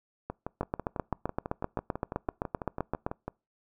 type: two click trains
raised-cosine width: 1 ms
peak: -15 / -20 dBFS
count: 20 / 19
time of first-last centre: 0.61-3.065 / 0.3-3.28 s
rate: 7.74 / 6.04 Hz
effects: noise-tail reverb RT60 0.3 s tail -26 dB re dry